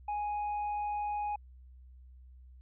triangle tone, 830.6 Hz, G#5, in tune, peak -30 dBFS, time 0.08-1.36 s, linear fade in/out 5 ms, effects added 63 Hz sine -51 dBFS peak until 2.61 s + resampled to 8000 Hz

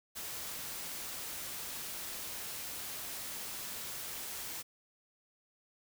white noise, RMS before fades -42 dBFS, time 0.15-4.63 s, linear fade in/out 20 ms, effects none

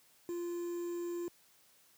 triangle tone with quantisation, 346.4 Hz, F4, 14 cents flat, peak -34 dBFS, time 0.29-1.28 s, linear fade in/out 0 ms, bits 9, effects white hiss -66 dBFS RMS until 1.97 s + high-pass 80 Hz 12 dB/octave

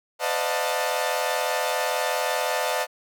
sawtooth tone cluster, 507 / 592 / 632 / 718 / 886 Hz, B4 / D5 / D#5 / F5 / A5, +45 / +14 / +27 / +48 / +12 cents, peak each -26 dBFS, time 0.19-2.87 s, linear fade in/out 50 ms, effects none

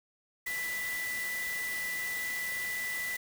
sine tone in noise, 1981 Hz, B6, 5 cents sharp, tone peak -33 dBFS, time 0.46-3.17 s, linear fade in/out 10 ms, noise white, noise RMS -41 dBFS, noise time 0.46-3.17 s, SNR +5 dB, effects none

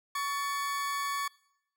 40% pulse tone pair together, 1123 / 1755 Hz, C#6 / A6, +22 / -5 cents, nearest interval minor sixth, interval 773 cents, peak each -30 / -39 dBFS, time 0.15-1.28 s, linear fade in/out 5 ms, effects noise-tail reverb RT60 0.8 s tail -23 dB re dry

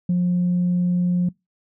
sine tone, 177.8 Hz, F3, 31 cents sharp, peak -15 dBFS, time 0.09-1.29 s, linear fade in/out 5 ms, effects noise-tail reverb RT60 0.2 s tail -24 dB re dry + tanh soft clip ceiling -14 dBFS

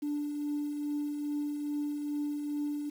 sine tone with tremolo, 293.4 Hz, D4, 2 cents flat, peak -28 dBFS, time 0.02-2.9 s, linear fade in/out 10 ms, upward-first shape triangle, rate 2.4 Hz, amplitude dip 45%, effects tanh soft clip ceiling -27 dBFS + 9-bit

